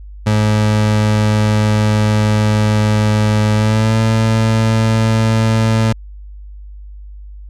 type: tone with pitch glide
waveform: 30% pulse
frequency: 106.6 to 111.45 Hz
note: G#2 to A2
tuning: +46 to +23 cents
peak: -8 dBFS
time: 0.26-5.93 s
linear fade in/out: 10 ms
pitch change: +77 cents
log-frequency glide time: 3.54-3.97 s
effects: added 50 Hz sine -30 dBFS peak until 7.49 s + low-pass 8000 Hz 12 dB/octave